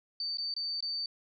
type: tone with dropouts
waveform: sine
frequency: 4581 Hz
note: D8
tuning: 44 cents flat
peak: -32 dBFS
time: 0.2-1.06 s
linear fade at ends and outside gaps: 2 ms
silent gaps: 0.372-0.383 / 0.54-0.564 / 0.806-0.825 s
effects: none